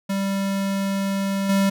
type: tone with level steps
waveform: square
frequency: 196 Hz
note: G3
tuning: in tune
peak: -22 / -17 dBFS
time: 0.09-1.7 s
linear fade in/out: 10 ms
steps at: 1.49 s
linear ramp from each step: 5 ms
effects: none